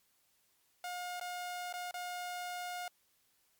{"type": "tone with dropouts", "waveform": "sawtooth", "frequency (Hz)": 715, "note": "F5", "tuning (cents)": 41, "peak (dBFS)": -35, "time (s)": [0.84, 2.88], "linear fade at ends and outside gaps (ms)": 2, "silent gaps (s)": [[1.198, 1.211], [1.727, 1.738], [1.911, 1.941]], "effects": ["white hiss -73 dBFS RMS until 3.59 s", "MP3 96 kbps"]}